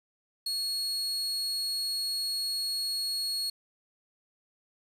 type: tone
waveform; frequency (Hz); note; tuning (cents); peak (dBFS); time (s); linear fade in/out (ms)
40% pulse; 4323; C#8; -44; -28; 0.46-3.5; 5
effects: resampled to 32000 Hz + 9-bit